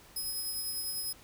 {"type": "tone with tremolo", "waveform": "10% pulse", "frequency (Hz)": 5100, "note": "D#8", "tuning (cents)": 42, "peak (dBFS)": -27, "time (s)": [0.16, 1.13], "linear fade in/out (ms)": 5, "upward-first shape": "sine", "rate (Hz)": 10, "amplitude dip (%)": 30, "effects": ["pink hiss -56 dBFS RMS until 1.23 s"]}